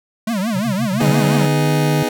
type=tone with vibrato; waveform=square; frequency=208.3 Hz; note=G#3; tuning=5 cents sharp; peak=-18 dBFS; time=0.27-1.46 s; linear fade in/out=5 ms; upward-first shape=triangle; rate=5.8 Hz; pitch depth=260 cents each way
type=tone with tremolo; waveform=sine; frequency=134.3 Hz; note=C3; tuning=46 cents sharp; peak=-19 dBFS; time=0.53-1.26 s; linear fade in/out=50 ms; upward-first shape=sine; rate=7.5 Hz; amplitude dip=100%
type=chord; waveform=25% pulse; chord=G# minor; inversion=first; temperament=just; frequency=249.2 / 311.5 / 415.3 Hz; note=B3 / D#4 / G#4; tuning=+16 / +2 / 0 cents; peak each=-18 dBFS; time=1-2.09 s; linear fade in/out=5 ms
type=tone with pitch glide; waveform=sine; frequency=146 to 150.89 Hz; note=D3 to D3; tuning=-10 to +47 cents; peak=-15 dBFS; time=1.02-2.03 s; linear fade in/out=2 ms; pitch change=+57 cents; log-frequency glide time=1.4-1.71 s
effects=none